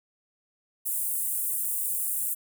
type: high-pass noise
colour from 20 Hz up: pink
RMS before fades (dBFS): -29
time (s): 0.85-2.35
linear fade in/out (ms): 20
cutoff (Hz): 8600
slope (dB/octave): 48
effects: none